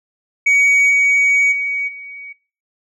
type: tone with level steps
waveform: sine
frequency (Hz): 2254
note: C#7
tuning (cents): +28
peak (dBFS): -7 / -9 / -18 / -31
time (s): 0.46-2.33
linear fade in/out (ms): 10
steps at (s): 0.89 / 1.51 / 1.87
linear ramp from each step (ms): 20
effects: noise-tail reverb RT60 0.4 s tail -21 dB re dry + tanh soft clip ceiling -9 dBFS